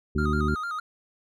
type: harmonic tone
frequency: 75 Hz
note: D2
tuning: 37 cents sharp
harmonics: 1 / 2 / 3 / 4 / 5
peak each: -26 / -29 / -28 / -34 / -31 dBFS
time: 0.15-0.55 s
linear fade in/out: 5 ms
type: tone with vibrato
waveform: triangle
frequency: 1318.5 Hz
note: E6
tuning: in tune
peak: -27 dBFS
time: 0.18-0.8 s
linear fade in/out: 5 ms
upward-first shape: square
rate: 6.6 Hz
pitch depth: 96 cents each way
effects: none